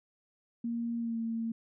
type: tone with pitch glide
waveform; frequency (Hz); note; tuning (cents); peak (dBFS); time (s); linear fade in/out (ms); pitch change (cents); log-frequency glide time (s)
sine; 233.7 to 227.7; A#3 to A#3; +5 to -40; -31; 0.64-1.52; 5; -45; 0.98-1.18
effects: none